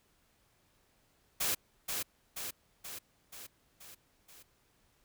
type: noise with echo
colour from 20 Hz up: white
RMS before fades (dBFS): -32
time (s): 1.4-1.55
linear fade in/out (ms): 10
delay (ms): 480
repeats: 6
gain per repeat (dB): -4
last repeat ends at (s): 4.43
effects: pink hiss -71 dBFS RMS until 5.04 s